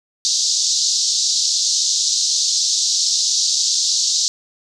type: band-pass noise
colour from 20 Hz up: white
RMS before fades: -18 dBFS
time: 0.25-4.28 s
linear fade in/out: 0 ms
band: 3900 to 6800 Hz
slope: 48 dB/octave
effects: none